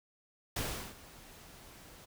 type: noise with ADSR envelope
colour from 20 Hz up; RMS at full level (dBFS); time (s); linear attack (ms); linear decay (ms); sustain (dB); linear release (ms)
pink; -35; 0.56-2.06; 5; 370; -19; 20
effects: none